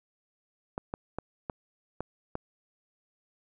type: clicks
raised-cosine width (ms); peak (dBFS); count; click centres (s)
1; -19; 6; 0.779 / 0.939 / 1.186 / 1.498 / 2.006 / 2.354
effects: none